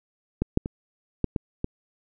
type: clicks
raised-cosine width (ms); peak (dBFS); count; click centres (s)
3; -10 / -6 / -17 / -9 / -12 / -13; 6; 0.42 / 0.574 / 0.659 / 1.243 / 1.362 / 1.644
effects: none